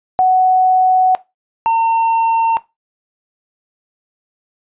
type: tone pair in turn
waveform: sine / triangle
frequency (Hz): 744 / 909.5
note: F#5 / A#5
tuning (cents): +9 / -43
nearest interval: minor third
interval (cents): 348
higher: second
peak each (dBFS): -8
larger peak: neither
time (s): 0.19-1.15 / 1.66-2.57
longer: first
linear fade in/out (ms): 0
effects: noise-tail reverb RT60 0.2 s tail -17 dB re dry + resampled to 8000 Hz